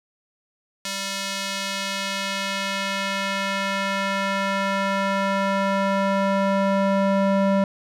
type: tone with band-pass filter sweep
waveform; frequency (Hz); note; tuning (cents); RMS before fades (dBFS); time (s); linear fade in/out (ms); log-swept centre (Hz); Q
square; 196; G3; 0; -23; 0.85-7.64; 2; 5100 to 540; 0.79
effects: none